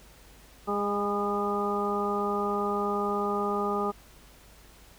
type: harmonic tone with a mistuned harmonic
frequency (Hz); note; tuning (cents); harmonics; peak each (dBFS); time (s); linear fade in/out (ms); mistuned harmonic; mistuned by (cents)
204.2; G#3; -29; 1 / 2 / 3 / 4 / 5 / 6; -33 / -30 / -38 / -33 / -40 / -31; 0.67-3.92; 20; 5; -36
effects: added 50 Hz sine -55 dBFS peak until 4.98 s + pink hiss -55 dBFS RMS until 4.98 s